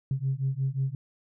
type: beating tone pair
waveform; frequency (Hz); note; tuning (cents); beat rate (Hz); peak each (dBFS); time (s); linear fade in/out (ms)
sine; 131.7 / 137.3; C3 / C#3; +12 / -16; 5.6; -28; 0.11-0.95; 2
effects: tanh soft clip ceiling -19 dBFS